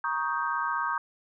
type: chord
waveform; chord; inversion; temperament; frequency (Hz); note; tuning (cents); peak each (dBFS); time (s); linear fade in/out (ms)
sine; Eb dominant seventh; second; equal with one note detuned; 940.4 / 1108.7 / 1244.5 / 1568; Bb5 / Db6 / Eb6 / G6; +15 / 0 / 0 / 0; -32; 0.04-0.98; 2
effects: none